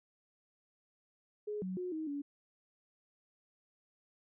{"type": "tone with pitch steps", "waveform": "sine", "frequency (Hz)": [419.3, 185.9, 362.5, 315, 285.6], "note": ["G#4", "F#3", "F#4", "D#4", "D4"], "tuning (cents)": [17, 8, -35, 21, -48], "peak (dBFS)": -36, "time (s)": [1.47, 2.22], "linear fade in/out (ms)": 10, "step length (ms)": 150, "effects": []}